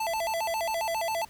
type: tone with vibrato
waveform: square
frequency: 767 Hz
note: G5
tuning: 38 cents flat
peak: -28 dBFS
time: 0-1.25 s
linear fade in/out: 5 ms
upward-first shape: square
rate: 7.4 Hz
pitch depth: 240 cents each way
effects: added 60 Hz sine -62 dBFS peak until 1.29 s + pink hiss -54 dBFS RMS until 1.29 s